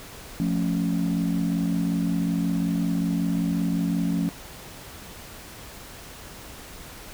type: chord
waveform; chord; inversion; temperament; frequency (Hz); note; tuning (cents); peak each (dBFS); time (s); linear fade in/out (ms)
sine; F augmented; none; equal; 174.61 / 220 / 277.2; F3 / A3 / C#4; 0 / 0 / 0; -23 / -27 / -26; 0.4-4.29; 0
effects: tanh soft clip ceiling -16 dBFS + pink hiss -42 dBFS RMS until 7.13 s